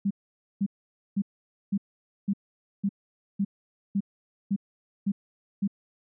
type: tone bursts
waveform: sine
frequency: 199.1 Hz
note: G3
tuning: 27 cents sharp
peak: -22 dBFS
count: 11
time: 0.05-5.677 s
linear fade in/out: 10 ms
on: 57 ms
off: 500 ms
effects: none